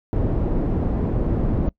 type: low-pass noise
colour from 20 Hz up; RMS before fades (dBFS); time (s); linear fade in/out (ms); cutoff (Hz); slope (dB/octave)
pink; -21; 0.13-1.69; 0; 430; 12
effects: noise-tail reverb RT60 0.1 s tail -24 dB re dry